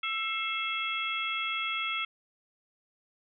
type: harmonic tone with a mistuned harmonic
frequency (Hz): 664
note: E5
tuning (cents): +12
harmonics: 2 / 3 / 4 / 5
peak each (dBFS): -35 / -35 / -35 / -35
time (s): 0.03-2.05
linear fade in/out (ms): 5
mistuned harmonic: 3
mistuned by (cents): +130
effects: none